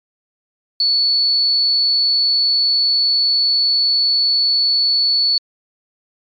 sine tone, 4435 Hz, C#8, in tune, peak -12 dBFS, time 0.8-5.38 s, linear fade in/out 2 ms, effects MP3 48 kbps

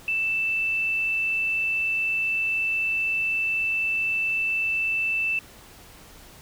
sine tone, 2652 Hz, E7, 10 cents sharp, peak -22 dBFS, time 0.08-5.39 s, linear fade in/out 2 ms, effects pink hiss -48 dBFS RMS until 6.41 s

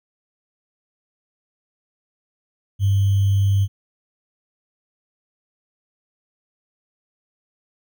sine tone with sample-and-hold, 98.7 Hz, G2, 12 cents sharp, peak -14 dBFS, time 2.79-3.68 s, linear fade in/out 50 ms, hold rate 3150 Hz, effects none

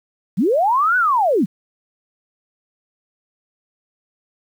sine linear two-way sweep, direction up then down, 150 to 1514 to 150 Hz, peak -13 dBFS, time 0.37-1.46 s, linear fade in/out 20 ms, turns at 0.97 s, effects 8-bit

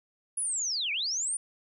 sine linear two-way sweep, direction down then up, 10548 to 2200 to 9520 Hz, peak -28 dBFS, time 0.37-1.37 s, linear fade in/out 5 ms, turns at 0.92 s, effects none

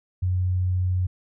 sine tone, 91.4 Hz, F#2, 21 cents flat, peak -20 dBFS, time 0.22-1.07 s, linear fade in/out 10 ms, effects none

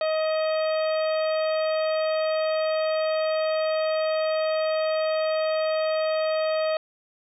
harmonic tone, 629 Hz, D#5, 19 cents sharp, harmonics 1 / 2 / 3 / 4 / 5 / 6 / 7, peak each -22 / -33 / -38 / -38 / -42 / -43 / -39 dBFS, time 0.01-6.77 s, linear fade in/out 2 ms, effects none

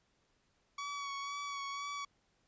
sawtooth tone with vibrato, 1129 Hz, C#6, 31 cents sharp, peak -35 dBFS, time 0.78-2.05 s, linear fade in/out 5 ms, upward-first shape sine, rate 2 Hz, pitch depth 24 cents each way, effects pink hiss -75 dBFS RMS until 2.47 s + resampled to 16000 Hz

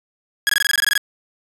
sawtooth tone bursts, 1661.2 Hz, G#6, in tune, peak -10 dBFS, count 12, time 0.47-0.977 s, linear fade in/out 0 ms, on 23 ms, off 21 ms, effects resampled to 32000 Hz

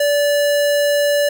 square tone, 580 Hz, D5, 22 cents flat, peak -14 dBFS, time 0-1.29 s, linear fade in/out 5 ms, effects none

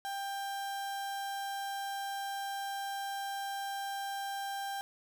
35% pulse tone, 792 Hz, G5, 18 cents sharp, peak -34 dBFS, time 0.05-4.81 s, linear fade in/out 0 ms, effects none

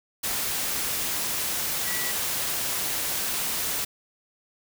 sine tone in noise, 1947 Hz, B6, 25 cents flat, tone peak -33 dBFS, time 1.86-2.12 s, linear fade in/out 10 ms, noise white, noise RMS -28 dBFS, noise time 0.23-3.85 s, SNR -8 dB, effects none

